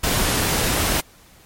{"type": "noise", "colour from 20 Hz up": "pink", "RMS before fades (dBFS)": -20, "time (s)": [0.03, 1.01], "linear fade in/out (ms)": 10, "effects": ["pink hiss -50 dBFS RMS until 1.45 s", "MP3 64 kbps"]}